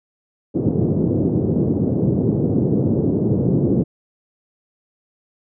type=band-pass noise; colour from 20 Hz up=pink; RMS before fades=-18 dBFS; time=0.54-3.84 s; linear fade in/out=20 ms; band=110 to 410 Hz; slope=24 dB/octave; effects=none